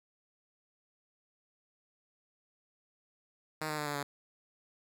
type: tone with pitch steps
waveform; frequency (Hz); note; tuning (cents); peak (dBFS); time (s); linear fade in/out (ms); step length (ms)
5% pulse; 155.56 / 152.27 / 149.05 / 145.9 / 142.81; D#3 / D#3 / D3 / D3 / D3; 0 / -37 / +26 / -11 / -48; -23; 3.61-4.03; 5; 84
effects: none